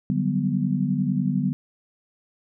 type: chord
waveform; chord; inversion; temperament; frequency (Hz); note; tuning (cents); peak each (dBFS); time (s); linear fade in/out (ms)
sine; G major seventh; second; equal; 146.83 / 185 / 196 / 246.9; D3 / F#3 / G3 / B3; 0 / 0 / 0 / 0; -26; 0.1-1.53; 0
effects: none